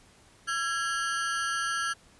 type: ring-modulated tone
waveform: 40% pulse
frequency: 1506 Hz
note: F#6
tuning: 30 cents sharp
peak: -24 dBFS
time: 0.47-1.94 s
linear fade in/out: 20 ms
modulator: 149 Hz
effects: pink hiss -58 dBFS RMS until 2.19 s + resampled to 24000 Hz